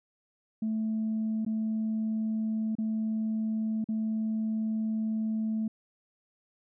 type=tone with dropouts; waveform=sine; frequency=219.5 Hz; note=A3; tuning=4 cents flat; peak=-26 dBFS; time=0.62-5.68 s; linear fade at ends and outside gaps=5 ms; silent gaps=1.45-1.463 / 2.753-2.784 / 3.843-3.887 s; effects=tanh soft clip ceiling -24 dBFS